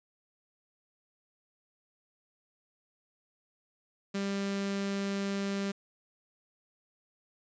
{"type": "tone with notch filter", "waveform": "sawtooth", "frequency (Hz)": 198.1, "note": "G3", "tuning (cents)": 18, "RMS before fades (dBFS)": -33, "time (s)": [4.14, 5.72], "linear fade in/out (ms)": 10, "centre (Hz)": 870, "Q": 1.9, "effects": ["resampled to 16000 Hz", "9-bit"]}